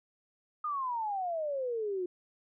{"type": "exponential sweep", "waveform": "sine", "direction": "down", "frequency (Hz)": [1244.5, 351.7], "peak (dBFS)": -31, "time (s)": [0.64, 2.06], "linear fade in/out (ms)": 5, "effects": []}